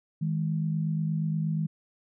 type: tone pair together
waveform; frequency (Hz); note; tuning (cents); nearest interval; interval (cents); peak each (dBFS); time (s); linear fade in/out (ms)
sine; 159.25 / 207.7; D#3 / G#3; +41 / 0; perfect fourth; 459; -26 / -33; 0.21-1.67; 10
effects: none